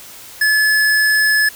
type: tone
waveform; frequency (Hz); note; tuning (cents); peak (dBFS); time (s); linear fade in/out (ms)
square; 1718; A6; -42; -12; 0.41-1.49; 5
effects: white hiss -37 dBFS RMS until 1.55 s